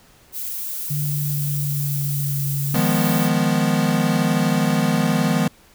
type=noise; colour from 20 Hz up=violet; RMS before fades=-28 dBFS; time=0.32-3.3 s; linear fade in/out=50 ms
type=tone with pitch glide; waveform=sine; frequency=146.83 to 140.12 Hz; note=D3 to C#3; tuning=0 to +19 cents; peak=-21 dBFS; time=0.9-2.8 s; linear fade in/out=10 ms; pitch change=-81 cents; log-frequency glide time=1.05-2.58 s
type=chord; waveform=square; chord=F half-diminished seventh; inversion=third; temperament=equal; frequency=155.56 / 174.61 / 207.7 / 246.9 Hz; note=Eb3 / F3 / Ab3 / Cb4; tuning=0 / 0 / 0 / 0 cents; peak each=-23 dBFS; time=2.74-5.48 s; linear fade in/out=5 ms
effects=pink hiss -52 dBFS RMS until 5.74 s